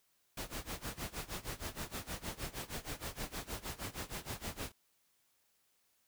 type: noise with tremolo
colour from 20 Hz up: pink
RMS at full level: -40 dBFS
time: 0.37-4.72 s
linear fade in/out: 5 ms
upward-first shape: sine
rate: 6.4 Hz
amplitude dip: 90%
effects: white hiss -75 dBFS RMS until 6.07 s